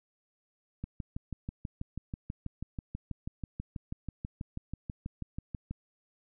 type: click train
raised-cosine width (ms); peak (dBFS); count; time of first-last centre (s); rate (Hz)
5; -24; 31; 0.84-5.71; 6.16
effects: none